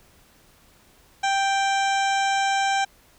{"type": "harmonic tone", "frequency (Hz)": 785, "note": "G5", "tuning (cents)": 2, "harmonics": [1, 2, 3, 4, 5, 7, 8, 9, 10], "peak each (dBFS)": [-21, -27, -31, -33, -35, -38, -39, -40, -41], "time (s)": [1.23, 2.85], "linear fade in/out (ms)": 10, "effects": ["pink hiss -56 dBFS RMS until 3.18 s"]}